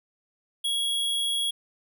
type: tone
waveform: square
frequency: 3322 Hz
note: G#7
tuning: in tune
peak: -25 dBFS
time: 0.64-1.51 s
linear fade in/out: 10 ms
effects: none